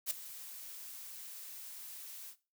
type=noise with ADSR envelope; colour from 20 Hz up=blue; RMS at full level=-32 dBFS; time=0.06-2.36 s; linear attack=47 ms; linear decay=7 ms; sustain=-16 dB; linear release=78 ms; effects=noise-tail reverb RT60 0.3 s tail -17 dB re dry